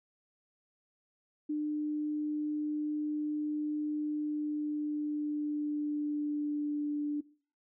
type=tone with pitch glide; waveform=sine; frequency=300.4 to 294.2 Hz; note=D4 to D4; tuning=+39 to +3 cents; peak=-30 dBFS; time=1.49-7.21 s; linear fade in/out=10 ms; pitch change=-36 cents; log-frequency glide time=4.03-6.99 s; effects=noise-tail reverb RT60 0.4 s tail -19 dB re dry